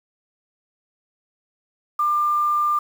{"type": "tone with quantisation", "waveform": "sine", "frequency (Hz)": 1195, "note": "D6", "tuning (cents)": 30, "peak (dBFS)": -17, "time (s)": [1.99, 2.79], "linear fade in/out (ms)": 5, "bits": 7, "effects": []}